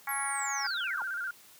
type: harmonic tone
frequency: 277.2 Hz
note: C#4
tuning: in tune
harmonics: 3 / 4 / 5 / 6 / 7 / 8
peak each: -37 / -38 / -39 / -40 / -40 / -41 dBFS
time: 0.07-0.67 s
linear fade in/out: 5 ms
type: linear sweep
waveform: sine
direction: down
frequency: 11560 to 799 Hz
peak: -34 dBFS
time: 0.09-1.02 s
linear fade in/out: 0 ms
type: tone with vibrato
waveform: sine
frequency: 1480 Hz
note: F#6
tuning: in tune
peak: -32 dBFS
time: 0.64-1.31 s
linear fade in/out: 5 ms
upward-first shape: square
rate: 15 Hz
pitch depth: 80 cents each way
effects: white hiss -56 dBFS RMS until 1.59 s + high-pass 80 Hz 12 dB/octave